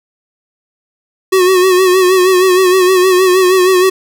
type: tone with vibrato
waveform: square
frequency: 370 Hz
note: F#4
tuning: in tune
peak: -7 dBFS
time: 1.32-3.9 s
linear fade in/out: 10 ms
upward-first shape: sine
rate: 6.4 Hz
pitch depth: 52 cents each way
effects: none